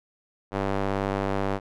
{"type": "tone with band-pass filter", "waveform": "square", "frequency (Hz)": 49.19, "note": "G1", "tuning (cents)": 7, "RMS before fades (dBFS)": -27, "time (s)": [0.51, 1.6], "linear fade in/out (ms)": 50, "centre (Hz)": 670, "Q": 0.72, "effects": []}